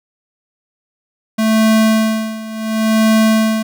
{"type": "tone with tremolo", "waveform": "square", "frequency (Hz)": 220, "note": "A3", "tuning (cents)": 0, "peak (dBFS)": -9, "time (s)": [1.38, 3.63], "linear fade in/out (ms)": 10, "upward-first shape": "sine", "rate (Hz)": 0.7, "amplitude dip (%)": 85, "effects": []}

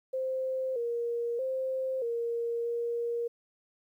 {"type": "tone with pitch steps", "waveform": "sine", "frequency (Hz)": [522, 471.3, 524, 467.7, 470.7], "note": ["C5", "A#4", "C5", "A#4", "A#4"], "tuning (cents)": [-4, 19, 2, 6, 17], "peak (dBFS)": -29, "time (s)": [0.13, 3.28], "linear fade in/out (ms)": 10, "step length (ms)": 630, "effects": ["11-bit"]}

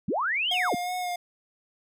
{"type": "linear two-way sweep", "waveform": "sine", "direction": "up then down", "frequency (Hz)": [130.81, 3322, 130.81], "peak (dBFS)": -24, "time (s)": [0.08, 0.75], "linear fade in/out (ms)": 5, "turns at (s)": 0.52}
{"type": "tone with vibrato", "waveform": "square", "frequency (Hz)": 719, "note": "F#5", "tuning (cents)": -50, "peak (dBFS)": -29, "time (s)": [0.51, 1.16], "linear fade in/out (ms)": 5, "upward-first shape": "sine", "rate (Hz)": 2.8, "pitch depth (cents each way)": 27}
{"effects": []}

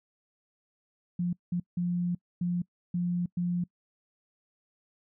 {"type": "tone bursts at uneven times", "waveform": "sine", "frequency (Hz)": 175.9, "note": "F3", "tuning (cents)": 13, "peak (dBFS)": -26, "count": 6, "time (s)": [[1.19, 1.33], [1.52, 1.6], [1.77, 2.15], [2.41, 2.62], [2.94, 3.26], [3.37, 3.64]], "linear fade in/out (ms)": 5, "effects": ["noise-tail reverb RT60 0.1 s tail -24 dB re dry"]}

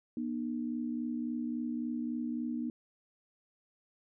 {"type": "tone pair together", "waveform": "sine", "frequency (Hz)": [240.9, 304.5], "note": ["B3", "D#4"], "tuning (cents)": [-43, -37], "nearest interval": "major third", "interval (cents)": 406, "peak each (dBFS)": [-34, -38], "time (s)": [0.17, 2.7], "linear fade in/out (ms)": 2, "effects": []}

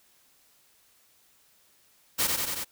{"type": "noise with echo", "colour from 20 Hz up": "white", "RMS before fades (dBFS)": -25, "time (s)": [2.18, 2.28], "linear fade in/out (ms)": 20, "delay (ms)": 92, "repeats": 4, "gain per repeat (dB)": -2, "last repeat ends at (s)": 2.648, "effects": ["white hiss -63 dBFS RMS until 2.71 s"]}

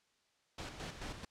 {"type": "noise with tremolo", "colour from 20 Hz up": "pink", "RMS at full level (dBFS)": -43, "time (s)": [0.58, 1.25], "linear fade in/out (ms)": 5, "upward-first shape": "square", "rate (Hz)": 4.6, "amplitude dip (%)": 55, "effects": ["white hiss -75 dBFS RMS until 1.3 s", "low-pass 6000 Hz 12 dB/octave"]}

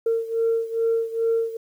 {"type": "beating tone pair", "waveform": "sine", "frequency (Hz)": [455.5, 457.9], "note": ["A#4", "A#4"], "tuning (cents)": [-40, -31], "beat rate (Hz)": 2.4, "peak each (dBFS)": [-21, -24], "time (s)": [0.06, 1.57], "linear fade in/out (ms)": 5, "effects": ["tanh soft clip ceiling -14 dBFS", "9-bit"]}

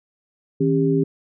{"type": "tone cluster", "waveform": "sine", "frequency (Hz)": [158.5, 272, 399.2], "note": ["D#3", "C#4", "G4"], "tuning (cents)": [32, -33, 32], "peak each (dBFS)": -20, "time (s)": [0.6, 1.04], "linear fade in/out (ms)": 10, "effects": []}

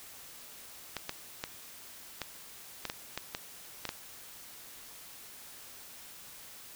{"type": "clicks", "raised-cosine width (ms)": 0.2, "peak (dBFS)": -17, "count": 10, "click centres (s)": [0.967, 1.094, 1.439, 2.217, 2.853, 2.899, 3.176, 3.349, 3.853, 3.891], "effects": ["white hiss -50 dBFS RMS until 6.75 s"]}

